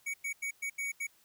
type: tone bursts at uneven times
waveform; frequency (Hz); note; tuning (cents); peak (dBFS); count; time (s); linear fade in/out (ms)
square; 2244; C#7; +21; -34; 6; 0.06-0.14 / 0.24-0.33 / 0.42-0.51 / 0.62-0.7 / 0.78-0.92 / 1-1.07; 10
effects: white hiss -66 dBFS RMS until 1.24 s